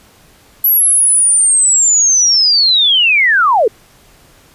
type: linear sweep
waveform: sine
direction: down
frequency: 11840 to 392.3 Hz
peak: -7 dBFS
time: 0.64-3.68 s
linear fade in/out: 5 ms
effects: pink hiss -46 dBFS RMS until 4.54 s + resampled to 32000 Hz